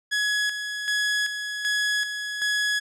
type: tone with tremolo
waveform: sawtooth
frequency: 1682 Hz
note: G#6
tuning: 22 cents sharp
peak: -18 dBFS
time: 0.11-2.8 s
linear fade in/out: 20 ms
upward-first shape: square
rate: 1.3 Hz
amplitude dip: 55%
effects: low-pass 8000 Hz 12 dB/octave